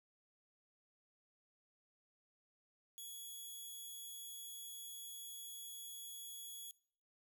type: tone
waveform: 5% pulse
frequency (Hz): 3361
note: G#7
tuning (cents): +20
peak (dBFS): -40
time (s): 2.98-6.71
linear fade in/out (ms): 0
effects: noise-tail reverb RT60 0.6 s tail -23 dB re dry